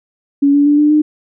sine tone with pitch steps, 282 / 287.1 / 292.3 / 297.6 / 302.9 Hz, C#4 / D4 / D4 / D4 / D#4, +30 / -39 / -8 / +23 / -46 cents, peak -7 dBFS, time 0.42-1.02 s, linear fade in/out 10 ms, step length 120 ms, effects none

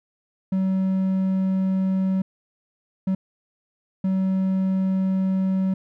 triangle tone bursts at uneven times, 189.7 Hz, F#3, 43 cents sharp, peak -17 dBFS, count 3, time 0.52-2.22 / 3.07-3.15 / 4.04-5.74 s, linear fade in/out 5 ms, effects none

